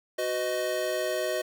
square chord, B major, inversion second, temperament equal with one note detuned, 370 / 506 / 622.3 Hz, F#4 / B4 / D#5, 0 / +42 / 0 cents, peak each -34 / -34 / -30 dBFS, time 0.18-1.42 s, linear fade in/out 10 ms, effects none

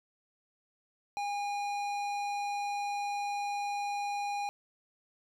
sine tone with tanh clipping, 814 Hz, G#5, 35 cents flat, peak -34 dBFS, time 1.17-4.49 s, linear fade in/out 0 ms, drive 16 dB, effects none

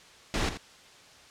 pink noise with echo, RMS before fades -28 dBFS, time 0.34-0.49 s, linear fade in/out 0 ms, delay 82 ms, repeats 1, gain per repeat -10 dB, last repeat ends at 0.572 s, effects white hiss -53 dBFS RMS until 1.3 s + low-pass 6000 Hz 12 dB/octave

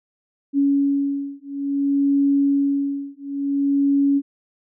sine beating tone pair, 279.7 / 280.27 Hz, C#4 / C#4, +16 / +19 cents, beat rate 0.57 Hz, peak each -20 dBFS, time 0.53-4.22 s, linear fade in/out 50 ms, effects none

